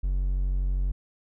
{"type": "tone", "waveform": "triangle", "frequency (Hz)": 46.25, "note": "F#1", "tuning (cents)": 0, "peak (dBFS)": -21, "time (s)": [0.03, 0.92], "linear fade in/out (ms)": 10, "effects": []}